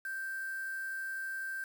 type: tone with quantisation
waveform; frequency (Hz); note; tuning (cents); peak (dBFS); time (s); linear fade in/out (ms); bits
sine; 1568; G6; 0; -36; 0.05-1.64; 2; 8
effects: none